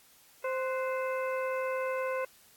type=harmonic tone with a mistuned harmonic; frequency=521 Hz; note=C5; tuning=7 cents flat; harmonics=1 / 2 / 3 / 4 / 5; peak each=-31 / -37 / -41 / -43 / -45 dBFS; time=0.44-2.25 s; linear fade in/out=5 ms; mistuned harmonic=3; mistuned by=-79 cents; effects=white hiss -60 dBFS RMS until 2.56 s + AAC 64 kbps